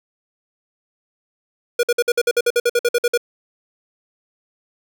square tone bursts, 480 Hz, B4, 49 cents flat, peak -14 dBFS, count 15, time 1.79-3.176 s, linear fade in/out 5 ms, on 42 ms, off 54 ms, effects none

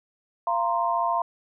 sine chord, F suspended fourth, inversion none, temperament equal with one note detuned, 688.4 / 932.3 / 1046.5 Hz, F5 / Bb5 / C6, -25 / 0 / 0 cents, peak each -26 dBFS, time 0.47-1.22 s, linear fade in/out 2 ms, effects none

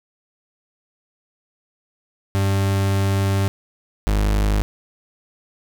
40% pulse tone pair in turn, 98 / 51.38 Hz, G2 / G#1, 0 / -18 cents, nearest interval major seventh, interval 1118 cents, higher first, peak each -16 / -15 dBFS, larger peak second, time 2.35-3.48 / 4.07-4.62 s, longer first, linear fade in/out 0 ms, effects 8-bit

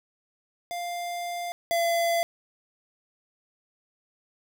square tone pair in turn, 698.5 / 679 Hz, F5 / F5, 0 / -49 cents, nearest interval unison, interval 49 cents, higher first, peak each -31 / -23 dBFS, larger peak second, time 0.71-1.52 / 1.71-2.23 s, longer first, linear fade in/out 0 ms, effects 9-bit

